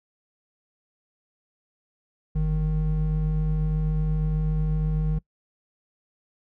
triangle tone pair together, 49.12 / 155.56 Hz, G1 / D#3, +4 / 0 cents, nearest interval octave + minor sixth, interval 1996 cents, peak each -22 dBFS, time 2.35-5.19 s, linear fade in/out 10 ms, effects noise-tail reverb RT60 0.1 s tail -24 dB re dry

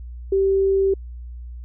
sine tone, 388.7 Hz, G4, 15 cents flat, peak -15 dBFS, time 0.32-0.94 s, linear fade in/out 5 ms, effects added 60 Hz sine -32 dBFS peak until 1.64 s

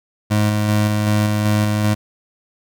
25% pulse tone with tremolo, 105.5 Hz, G#2, 28 cents sharp, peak -10 dBFS, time 0.3-1.95 s, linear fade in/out 20 ms, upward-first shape square, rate 2.6 Hz, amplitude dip 25%, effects none

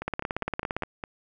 two click trains, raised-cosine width 0.5 ms, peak -18 / -13 dBFS, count 6 / 14, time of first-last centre 0.02-1.038 / 0.08-0.823 s, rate 4.91 / 17.5 Hz, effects none

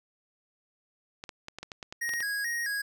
clicks, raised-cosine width 0.2 ms, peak -22 dBFS, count 11, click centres 1.239 / 1.292 / 1.484 / 1.586 / 1.63 / 1.718 / 1.828 / 1.925 / 2.092 / 2.137 / 2.205 s
square tone with vibrato, 1760 Hz, A6, in tune, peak -30 dBFS, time 2.01-2.82 s, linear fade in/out 10 ms, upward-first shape square, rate 2.3 Hz, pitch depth 110 cents each way
effects none

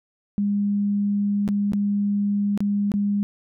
sine tone with dropouts, 203.2 Hz, G#3, 38 cents flat, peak -19 dBFS, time 0.38-3.23 s, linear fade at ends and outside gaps 0 ms, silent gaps 1.478-1.488 / 1.721-1.734 / 2.576-2.605 / 2.918-2.939 s, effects none

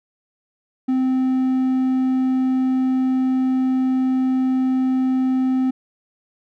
triangle tone, 259.3 Hz, C4, 15 cents flat, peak -14 dBFS, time 0.88-5.71 s, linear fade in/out 10 ms, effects none

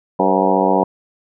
harmonic tone with a mistuned harmonic, 95.3 Hz, G2, 48 cents flat, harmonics 2 / 3 / 4 / 5 / 6 / 7 / 8 / 9 / 10, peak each -21 / -21 / -21 / -21 / -21 / -21 / -21 / -21 / -21 dBFS, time 0.19-0.84 s, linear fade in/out 5 ms, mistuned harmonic 6, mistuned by -67 cents, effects none

